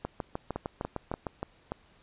two click trains, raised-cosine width 1 ms, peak -18 / -18 dBFS, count 5 / 9, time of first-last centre 0.56-1.719 / 0.05-1.268 s, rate 3.45 / 6.57 Hz, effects pink hiss -62 dBFS RMS until 2.02 s + resampled to 8000 Hz

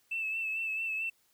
triangle tone with vibrato, 2637 Hz, E7, in tune, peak -28 dBFS, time 0.11-1.1 s, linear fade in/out 10 ms, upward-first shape sine, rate 4.5 Hz, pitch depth 35 cents each way, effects tanh soft clip ceiling -29 dBFS + white hiss -70 dBFS RMS until 1.33 s

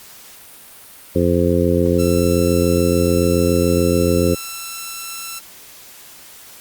harmonic tone, 87 Hz, F2, 6 cents flat, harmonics 1 / 2 / 3 / 4 / 5 / 6, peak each -20 / -20 / -20 / -20 / -20 / -20 dBFS, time 1.15-4.35 s, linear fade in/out 10 ms
5% pulse tone, 1338 Hz, E6, 25 cents sharp, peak -16 dBFS, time 1.98-5.4 s, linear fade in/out 20 ms
effects white hiss -41 dBFS RMS until 6.6 s + Opus 48 kbps

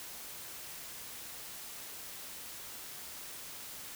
silence, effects white hiss -46 dBFS RMS until 3.95 s

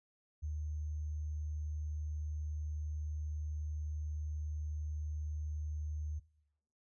sine tone with sample-and-hold, 75.9 Hz, D#2, 42 cents flat, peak -36 dBFS, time 0.42-6.2 s, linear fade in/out 20 ms, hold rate 6300 Hz, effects noise-tail reverb RT60 0.8 s tail -21 dB re dry + resampled to 24000 Hz

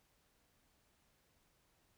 silence, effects pink hiss -75 dBFS RMS until 1.97 s

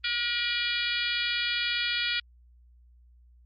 harmonic tone with a mistuned harmonic, 478.2 Hz, A#4, 44 cents sharp, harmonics 3 / 4 / 5 / 6 / 7 / 8 / 9 / 10, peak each -34 / -35 / -32 / -36 / -32 / -37 / -37 / -39 dBFS, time 0.04-2.2 s, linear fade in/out 5 ms, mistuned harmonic 6, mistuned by +31 cents, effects added 60 Hz sine -54 dBFS peak until 3.45 s + Opus 32 kbps

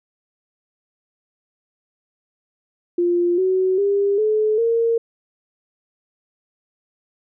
sine tone with pitch steps, 349.2 / 374.3 / 401.1 / 429.9 / 460.8 Hz, F4 / F#4 / G4 / A4 / A#4, 0 / +20 / +40 / -40 / -20 cents, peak -15 dBFS, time 2.98-4.98 s, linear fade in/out 5 ms, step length 400 ms, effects none

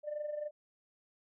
sine tone with amplitude modulation, 597 Hz, D5, 28 cents sharp, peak -32 dBFS, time 0.03-0.51 s, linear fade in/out 50 ms, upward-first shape sine, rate 23.4 Hz, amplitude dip 65%, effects tanh soft clip ceiling -31 dBFS

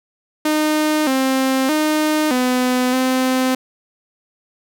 sawtooth tone with pitch steps, 306.6 / 264.1 / 307 / 251.8 / 258.2 Hz, D#4 / C4 / D#4 / B3 / C4, -25 / +16 / -23 / +34 / -23 cents, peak -11 dBFS, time 0.45-3.55 s, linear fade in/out 5 ms, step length 620 ms, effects none

